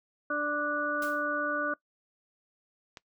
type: harmonic tone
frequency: 294.5 Hz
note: D4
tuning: 5 cents sharp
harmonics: 1 / 2 / 4 / 5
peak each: -36 / -34 / -34 / -31 dBFS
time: 0.3-1.74 s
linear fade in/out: 5 ms
type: noise with exponential decay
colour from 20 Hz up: white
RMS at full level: -40 dBFS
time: 1.02-1.27 s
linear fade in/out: 2 ms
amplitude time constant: 54 ms
type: click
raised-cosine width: 0.2 ms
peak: -26 dBFS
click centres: 2.972 s
effects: noise-tail reverb RT60 0.1 s tail -21 dB re dry